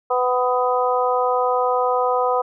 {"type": "harmonic tone", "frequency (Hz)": 250, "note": "B3", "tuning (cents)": 21, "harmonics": [2, 3, 4, 5], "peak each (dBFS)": [-20, -22, -23, -24], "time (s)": [0.1, 2.42], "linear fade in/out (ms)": 10, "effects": []}